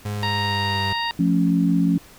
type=tone with pitch glide; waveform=35% pulse; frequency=103.83 to 98 Hz; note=G#2 to G2; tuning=0 to 0 cents; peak=-23 dBFS; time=0.05-0.93 s; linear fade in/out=5 ms; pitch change=-100 cents; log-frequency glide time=0.15-0.8 s
type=harmonic tone; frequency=932.3 Hz; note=A#5; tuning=in tune; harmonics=1 / 2 / 3 / 4 / 5; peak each=-25 / -28 / -30 / -31 / -32 dBFS; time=0.23-1.11 s; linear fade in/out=0 ms
type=chord; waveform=sine; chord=F augmented; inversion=none; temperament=equal; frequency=174.61 / 220 / 277.2 Hz; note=F3 / A3 / C#4; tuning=0 / 0 / 0 cents; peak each=-18 / -24 / -20 dBFS; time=1.19-1.98 s; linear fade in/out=5 ms
effects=pink hiss -47 dBFS RMS until 2.18 s